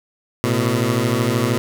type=beating tone pair; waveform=15% pulse; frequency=113 / 126 Hz; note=A2 / B2; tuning=+47 / +35 cents; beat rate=13 Hz; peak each=-13 dBFS; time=0.44-1.58 s; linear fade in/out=0 ms; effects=none